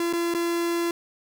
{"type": "tone with dropouts", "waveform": "45% pulse", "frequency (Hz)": 340.9, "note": "F4", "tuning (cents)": -42, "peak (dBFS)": -23, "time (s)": [0, 0.91], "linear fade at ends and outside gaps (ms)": 2, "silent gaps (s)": [[0.128, 0.134], [0.34, 0.347]], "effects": []}